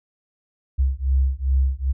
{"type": "beating tone pair", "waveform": "sine", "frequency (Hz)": [65.41, 67.91], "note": ["C2", "C#2"], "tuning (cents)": [0, -35], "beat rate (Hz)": 2.5, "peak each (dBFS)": -20, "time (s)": [0.78, 1.93], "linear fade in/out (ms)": 20, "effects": []}